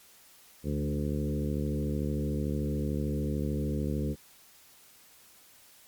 harmonic tone with a mistuned harmonic, 73.42 Hz, D2, in tune, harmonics 1 / 2 / 3 / 4 / 5 / 6 / 7, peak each -33 / -33 / -34 / -37 / -40 / -40 / -42 dBFS, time 0.63-4.16 s, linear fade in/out 50 ms, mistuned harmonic 3, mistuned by -17 cents, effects white hiss -57 dBFS RMS until 5.87 s + MP3 96 kbps

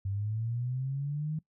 sine linear sweep, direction up, 95.8 to 157.5 Hz, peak -30 dBFS, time 0.05-1.39 s, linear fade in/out 5 ms, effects noise-tail reverb RT60 0.1 s tail -21 dB re dry

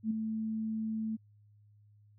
sine tone with ADSR envelope, 220 Hz, A3, in tune, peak -26 dBFS, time 0.03-1.17 s, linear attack 76 ms, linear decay 7 ms, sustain -6 dB, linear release 20 ms, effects added 104 Hz sine -59 dBFS peak until 2.18 s

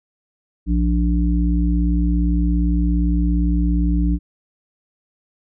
harmonic tone, 58.7 Hz, A#1, 13 cents sharp, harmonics 1 / 3 / 5, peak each -16 / -21 / -23 dBFS, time 0.66-4.19 s, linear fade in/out 50 ms, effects none

